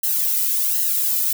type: noise with flanger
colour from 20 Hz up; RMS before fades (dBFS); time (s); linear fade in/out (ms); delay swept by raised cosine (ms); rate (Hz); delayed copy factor
violet; -20; 0.03-1.33; 5; 0.84 to 1.84; 1.3; -0.7
effects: none